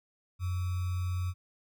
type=tone with sample-and-hold; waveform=sine; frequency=90 Hz; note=F#2; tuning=47 cents flat; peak=-29 dBFS; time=0.39-1.34 s; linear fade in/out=50 ms; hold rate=1225 Hz; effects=none